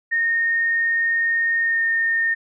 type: tone with pitch glide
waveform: sine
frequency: 1842 to 1828.2 Hz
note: A#6 to A#6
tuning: -21 to -34 cents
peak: -17 dBFS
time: 0.11-2.35 s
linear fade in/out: 20 ms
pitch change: -13 cents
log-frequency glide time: 1.6-1.82 s
effects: none